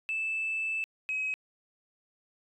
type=tone pair in turn; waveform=sine; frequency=2633 / 2546 Hz; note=E7 / D#7; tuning=-3 / +39 cents; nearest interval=minor second; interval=58 cents; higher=first; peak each=-28 dBFS; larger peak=neither; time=0.09-0.84 / 1.09-1.34 s; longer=first; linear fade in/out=0 ms; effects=tanh soft clip ceiling -25 dBFS